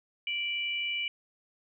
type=tone pair together; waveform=sine; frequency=2341 / 2949 Hz; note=D7 / F#7; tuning=-6 / -6 cents; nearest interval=major third; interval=400 cents; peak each=-32 / -33 dBFS; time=0.27-1.08 s; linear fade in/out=2 ms; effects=none